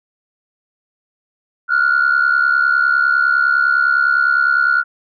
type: tone pair together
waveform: sine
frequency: 1394.1 / 1464 Hz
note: F6 / F#6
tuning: -3 / -19 cents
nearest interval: minor second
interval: 84 cents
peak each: -13 dBFS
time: 1.68-4.84 s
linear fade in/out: 50 ms
effects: tanh soft clip ceiling -6 dBFS